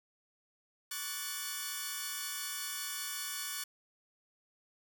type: chord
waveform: 5% pulse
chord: D major seventh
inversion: third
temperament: equal with one note detuned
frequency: 1108.7 / 1161.8 / 1480 / 1760 Hz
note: C#6 / D6 / F#6 / A6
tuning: 0 / -19 / 0 / 0 cents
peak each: -33 / -33 / -30 / -31 dBFS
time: 0.91-3.64 s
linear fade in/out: 5 ms
effects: none